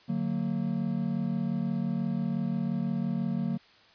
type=chord; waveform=triangle; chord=D augmented; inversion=none; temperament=just; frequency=146.83 / 183.54 / 229.4 Hz; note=D3 / F#3 / A#3; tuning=0 / -14 / -28 cents; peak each=-32 / -29 / -29 dBFS; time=0.08-3.58 s; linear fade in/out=20 ms; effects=white hiss -58 dBFS RMS until 3.94 s + resampled to 11025 Hz